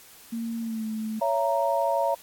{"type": "tone with pitch glide", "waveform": "sine", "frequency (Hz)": [229.9, 218.8], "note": ["A#3", "A3"], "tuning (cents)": [-24, -9], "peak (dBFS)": -28, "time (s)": [0.32, 1.2], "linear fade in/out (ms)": 10, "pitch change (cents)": -85, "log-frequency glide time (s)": [0.61, 0.85]}
{"type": "chord", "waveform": "sine", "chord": "A# diminished", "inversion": "first", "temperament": "just", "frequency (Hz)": [559.4, 671.3, 932.3], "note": ["C#5", "E5", "A#5"], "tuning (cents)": [16, 31, 0], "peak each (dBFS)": -26, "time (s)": [1.21, 2.15], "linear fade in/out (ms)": 10}
{"effects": ["white hiss -50 dBFS RMS until 2.22 s", "AAC 64 kbps"]}